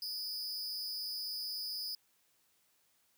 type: tone with amplitude modulation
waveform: 45% pulse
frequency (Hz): 4978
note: D#8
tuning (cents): 0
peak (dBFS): -33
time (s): 0.02-1.95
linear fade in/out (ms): 2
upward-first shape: sine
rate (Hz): 297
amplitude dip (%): 90
effects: white hiss -73 dBFS RMS until 3.17 s + high-pass 60 Hz 12 dB/octave